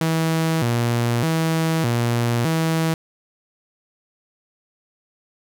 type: tone with vibrato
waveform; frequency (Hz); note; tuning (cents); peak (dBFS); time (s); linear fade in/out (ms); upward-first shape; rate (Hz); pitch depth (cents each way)
sawtooth; 138.59; C#3; 0; -14; 0.01-2.94; 2; square; 0.82; 270
effects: none